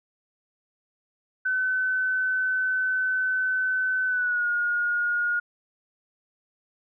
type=tone with pitch glide; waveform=sine; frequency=1516 to 1433.4 Hz; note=F#6 to F6; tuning=+42 to +45 cents; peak=-22 dBFS; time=1.45-5.4 s; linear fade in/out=10 ms; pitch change=-97 cents; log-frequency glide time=4.06-4.48 s; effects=none